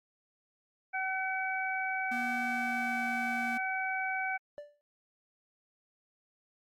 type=harmonic tone; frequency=759 Hz; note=F#5; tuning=44 cents sharp; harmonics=1 / 2 / 3; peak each=-35 / -35 / -36 dBFS; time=0.93-4.38 s; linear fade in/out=20 ms
type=tone with pitch glide; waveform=square; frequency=239.8 to 236.1 Hz; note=A#3 to A#3; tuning=+49 to +22 cents; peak=-38 dBFS; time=2.11-3.58 s; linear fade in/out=10 ms; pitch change=-27 cents; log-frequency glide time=2.36-3.04 s
type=tone with exponential decay; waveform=triangle; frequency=586 Hz; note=D5; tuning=4 cents flat; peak=-36 dBFS; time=4.58-4.81 s; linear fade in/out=0 ms; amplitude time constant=50 ms
effects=Opus 48 kbps